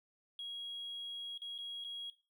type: tone with dropouts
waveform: triangle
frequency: 3300 Hz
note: G#7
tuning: 12 cents flat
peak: -38 dBFS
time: 0.39-2.1 s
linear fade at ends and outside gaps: 2 ms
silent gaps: 1.377-1.418 / 1.58-1.586 / 1.841-1.846 s
effects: noise-tail reverb RT60 0.3 s tail -18 dB re dry + tanh soft clip ceiling -38 dBFS